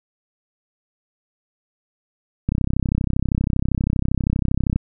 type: click train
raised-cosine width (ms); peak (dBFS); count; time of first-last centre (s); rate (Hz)
5; -7; 75; 2.49-4.76; 32.6
effects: none